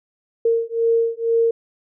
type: beating tone pair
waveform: sine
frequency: 458.7 / 460.8 Hz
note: A#4 / A#4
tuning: -28 / -20 cents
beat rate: 2.1 Hz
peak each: -19 dBFS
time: 0.45-1.51 s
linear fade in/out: 5 ms
effects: none